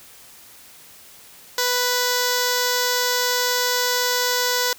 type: tone with notch filter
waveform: 5% pulse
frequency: 493.9 Hz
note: B4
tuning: in tune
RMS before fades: -21 dBFS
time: 1.58-4.73 s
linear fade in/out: 2 ms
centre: 2600 Hz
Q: 1.8
effects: white hiss -46 dBFS RMS until 4.78 s